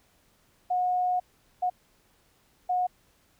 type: tone bursts at uneven times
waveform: sine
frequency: 726 Hz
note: F#5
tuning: 33 cents flat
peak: -23 dBFS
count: 3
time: 0.7-1.2 / 1.62-1.7 / 2.69-2.87 s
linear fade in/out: 10 ms
effects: pink hiss -65 dBFS RMS until 3.39 s